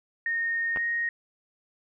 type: tone with pitch glide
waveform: sine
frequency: 1845 to 1867.5 Hz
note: A#6 to A#6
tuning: -18 to +3 cents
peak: -25 dBFS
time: 0.26-1.09 s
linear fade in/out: 2 ms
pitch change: +21 cents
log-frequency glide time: 0.72-0.83 s
type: clicks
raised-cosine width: 0.5 ms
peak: -20 dBFS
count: 2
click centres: 0.761 / 0.772 s
effects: none